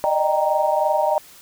sine chord, Eb major seventh, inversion third, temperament equal with one note detuned, 599.3 / 622.3 / 784 / 932.3 Hz, D5 / Eb5 / G5 / Bb5, +35 / 0 / 0 / 0 cents, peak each -22 dBFS, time 0.04-1.18 s, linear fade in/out 0 ms, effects white hiss -46 dBFS RMS until 1.41 s

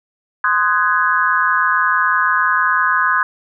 sine chord, Ab dominant seventh, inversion first, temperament just, 1038.3 / 1245.9 / 1495.1 / 1661.2 Hz, C6 / Eb6 / Gb6 / Ab6, -14 / +2 / +18 / 0 cents, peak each -18 dBFS, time 0.44-3.23 s, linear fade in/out 2 ms, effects none

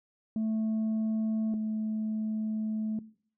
sine tone pair in turn, 219.6 / 217.2 Hz, A3 / A3, -3 / -22 cents, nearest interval unison, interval 19 cents, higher first, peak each -25 / -27 dBFS, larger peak first, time 0.36-1.54 / 1.54-2.99 s, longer second, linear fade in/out 2 ms, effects noise-tail reverb RT60 0.5 s tail -19 dB re dry + tanh soft clip ceiling -26 dBFS

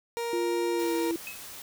30% pulse tone, 468.4 Hz, A#4, 8 cents sharp, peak -27 dBFS, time 0.17-1.11 s, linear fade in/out 0 ms
sine tone with pitch glide, 349.2 to 333.8 Hz, F4 to E4, 0 to +22 cents, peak -27 dBFS, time 0.33-1.16 s, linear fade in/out 2 ms, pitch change -78 cents, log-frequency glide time 0.71-0.95 s
white noise, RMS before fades -43 dBFS, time 0.79-1.62 s, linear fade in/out 2 ms
sine tone with exponential decay, 2571 Hz, E7, 44 cents flat, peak -33 dBFS, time 1.27-1.47 s, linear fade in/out 0 ms, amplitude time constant 43 ms
effects none

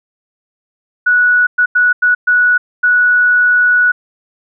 sine tone bursts at uneven times, 1470 Hz, F#6, 12 cents flat, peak -7 dBFS, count 6, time 1.06-1.47 / 1.58-1.66 / 1.75-1.93 / 2.02-2.15 / 2.27-2.58 / 2.83-3.92 s, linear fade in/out 10 ms, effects none

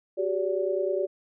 sine tone cluster, 373.2 / 403 / 575 Hz, F#4 / G4 / D5, +15 / +48 / -37 cents, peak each -28 / -30 / -28 dBFS, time 0.17-1.07 s, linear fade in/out 20 ms, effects none

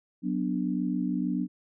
sine chord, B minor, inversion second, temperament equal, 185 / 246.9 / 293.7 Hz, F#3 / B3 / D4, 0 / 0 / 0 cents, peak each -30 / -30 / -31 dBFS, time 0.22-1.48 s, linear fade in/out 50 ms, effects none

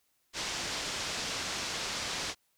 white low-pass noise, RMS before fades -36 dBFS, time 0.33-2.35 s, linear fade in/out 50 ms, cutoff 6400 Hz, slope 24 dB/octave, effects white hiss -74 dBFS RMS until 2.57 s

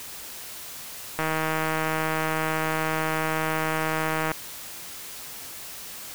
click train, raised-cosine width 0.5 ms, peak -11 dBFS, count 495, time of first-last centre 1.19-4.317 s, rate 158 Hz, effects white hiss -39 dBFS RMS until 6.14 s

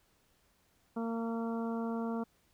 harmonic tone, 229.1 Hz, A#3, 30 cents flat, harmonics 1 / 2 / 3 / 4 / 5 / 6, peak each -34 / -40 / -44 / -46 / -48 / -50 dBFS, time 0.96-2.24 s, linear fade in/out 10 ms, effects pink hiss -71 dBFS RMS until 2.53 s

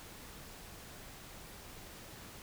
silence, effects pink hiss -51 dBFS RMS until 2.42 s

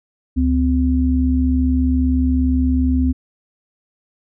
sine tone pair together, 71.4 / 256.5 Hz, D2 / C4, -48 / -34 cents, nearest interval octave + minor seventh, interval 2214 cents, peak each -16 dBFS, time 0.36-3.13 s, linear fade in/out 20 ms, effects none

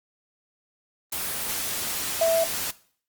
sine tone in noise, 659.3 Hz, E5, in tune, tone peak -17 dBFS, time 2.21-2.44 s, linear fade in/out 5 ms, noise white, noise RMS -29 dBFS, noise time 1.12-2.71 s, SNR +9 dB, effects noise-tail reverb RT60 0.5 s tail -19 dB re dry + Opus 24 kbps

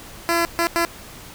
10% pulse tone bursts at uneven times, 338.4 Hz, E4, 45 cents sharp, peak -9 dBFS, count 3, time 0.29-0.45 / 0.59-0.67 / 0.76-0.85 s, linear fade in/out 0 ms, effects pink hiss -40 dBFS RMS until 1.34 s

